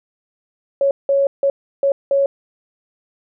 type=tone bursts at uneven times; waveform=sine; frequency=554.4 Hz; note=C#5; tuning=in tune; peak=-12 dBFS; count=5; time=0.81-0.91 / 1.09-1.27 / 1.43-1.5 / 1.83-1.92 / 2.11-2.26 s; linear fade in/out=2 ms; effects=none